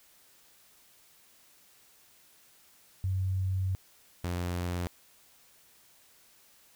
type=tone pair in turn; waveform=sine / sawtooth; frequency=94.2 / 88.2 Hz; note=F#2 / F2; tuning=+32 / +18 cents; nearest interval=minor second; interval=114 cents; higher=first; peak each=-27 dBFS; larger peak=neither; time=3.04-3.75 / 4.24-4.87 s; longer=first; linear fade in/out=0 ms; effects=white hiss -61 dBFS RMS until 6.75 s